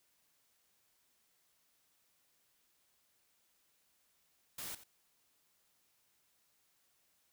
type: noise with echo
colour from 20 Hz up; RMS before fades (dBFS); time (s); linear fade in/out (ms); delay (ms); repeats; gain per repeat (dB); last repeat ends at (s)
white; -44; 4.58-4.75; 5; 88; 1; -14; 4.838
effects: white hiss -75 dBFS RMS until 7.32 s